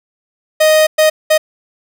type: tone bursts at uneven times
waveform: 45% pulse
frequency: 622.3 Hz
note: D#5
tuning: in tune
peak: -7 dBFS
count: 3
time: 0.6-0.87 / 0.98-1.1 / 1.3-1.38 s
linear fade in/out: 10 ms
effects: none